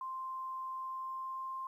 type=tone with pitch glide; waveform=sine; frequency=1046.5 to 1053.8 Hz; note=C6 to C6; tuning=0 to +12 cents; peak=-38 dBFS; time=0.01-1.67 s; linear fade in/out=2 ms; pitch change=+12 cents; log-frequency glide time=0.73-1.54 s; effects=12-bit